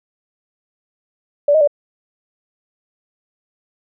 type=tone with pitch steps; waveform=sine; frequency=579 / 627 / 581 Hz; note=D5 / D#5 / D5; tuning=-25 / +13 / -19 cents; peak=-9 dBFS; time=1.48-1.675 s; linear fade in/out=5 ms; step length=65 ms; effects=none